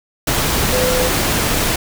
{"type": "tone in noise", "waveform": "sine", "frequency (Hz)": 505, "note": "B4", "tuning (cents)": 39, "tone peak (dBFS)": -17, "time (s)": [0.72, 1.09], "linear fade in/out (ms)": 5, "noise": "pink", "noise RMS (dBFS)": -17, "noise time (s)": [0.27, 1.76], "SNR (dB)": -3, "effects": []}